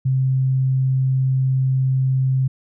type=tone; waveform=sine; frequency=131.6 Hz; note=C3; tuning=10 cents sharp; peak=-15 dBFS; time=0.05-2.48 s; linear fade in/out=10 ms; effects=none